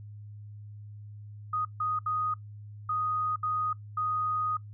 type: tone bursts at uneven times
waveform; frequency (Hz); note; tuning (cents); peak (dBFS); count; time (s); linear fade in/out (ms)
sine; 1244.5; D#6; 0; -27; 6; 1.53-1.65 / 1.8-1.99 / 2.06-2.34 / 2.89-3.36 / 3.43-3.73 / 3.97-4.57; 5
effects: noise-tail reverb RT60 0.1 s tail -19 dB re dry + added 104 Hz sine -42 dBFS peak until 4.73 s